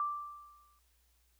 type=tone with exponential decay; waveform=sine; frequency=1174.7 Hz; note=D6; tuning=in tune; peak=-29 dBFS; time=0-0.79 s; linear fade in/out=1 ms; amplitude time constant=170 ms; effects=added 60 Hz sine -70 dBFS peak until 1.39 s + white hiss -74 dBFS RMS until 1.39 s